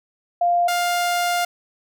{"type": "tone pair in turn", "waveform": ["sine", "sawtooth"], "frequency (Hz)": [698.5, 703], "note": ["F5", "F5"], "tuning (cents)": [0, 11], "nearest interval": "unison", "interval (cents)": 11, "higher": "second", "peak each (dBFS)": -15, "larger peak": "neither", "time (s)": [[0.41, 0.68], [0.68, 1.45]], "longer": "second", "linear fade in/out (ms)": 5, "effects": []}